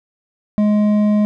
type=tone with hard clipping; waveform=sine; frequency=209.5 Hz; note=G#3; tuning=15 cents sharp; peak=-13 dBFS; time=0.58-1.25 s; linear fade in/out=0 ms; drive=7 dB; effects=none